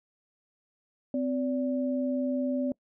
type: tone pair together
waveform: sine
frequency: 258 / 577 Hz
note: C4 / D5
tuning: -24 / -31 cents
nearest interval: octave + major second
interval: 1393 cents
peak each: -27 / -32 dBFS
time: 1.14-2.72 s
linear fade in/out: 2 ms
effects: noise-tail reverb RT60 0.1 s tail -24 dB re dry